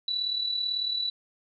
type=tone with amplitude modulation; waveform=sine; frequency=3951 Hz; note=B7; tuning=in tune; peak=-24 dBFS; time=0.08-1.1 s; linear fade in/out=2 ms; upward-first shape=sine; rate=38.1 Hz; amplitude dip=55%; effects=none